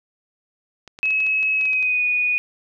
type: clicks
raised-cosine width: 0.2 ms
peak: -22 dBFS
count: 11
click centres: 0.877 / 0.989 / 1.056 / 1.106 / 1.204 / 1.266 / 1.429 / 1.612 / 1.655 / 1.732 / 1.827 s
type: tone with pitch glide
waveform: sine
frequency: 2570 to 2470 Hz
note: E7 to D#7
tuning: -45 to -13 cents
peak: -17 dBFS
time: 1.03-2.38 s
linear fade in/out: 0 ms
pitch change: -68 cents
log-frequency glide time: 1.54-2.05 s
effects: none